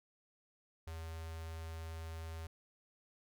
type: tone with notch filter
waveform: square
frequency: 81.4 Hz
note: E2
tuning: 21 cents flat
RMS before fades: -45 dBFS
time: 0.87-2.47 s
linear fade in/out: 5 ms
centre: 210 Hz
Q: 0.71
effects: none